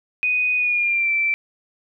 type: tone with pitch glide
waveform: sine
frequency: 2489 to 2336 Hz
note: D#7 to D7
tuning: 0 to -10 cents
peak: -17 dBFS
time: 0.23-1.34 s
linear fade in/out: 0 ms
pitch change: -110 cents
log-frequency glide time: 0.56-1.11 s
effects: none